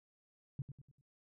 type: tone with echo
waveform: sine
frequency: 137.4 Hz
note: C#3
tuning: 15 cents flat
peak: -36 dBFS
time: 0.59-0.62 s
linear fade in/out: 2 ms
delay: 98 ms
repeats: 4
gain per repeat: -8 dB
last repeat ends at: 1.012 s
effects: none